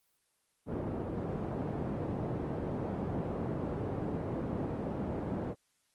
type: band-pass noise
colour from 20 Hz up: pink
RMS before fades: -36 dBFS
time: 0.66-5.55 s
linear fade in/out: 50 ms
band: 100 to 570 Hz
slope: 12 dB/octave
effects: white hiss -75 dBFS RMS until 5.94 s + Opus 24 kbps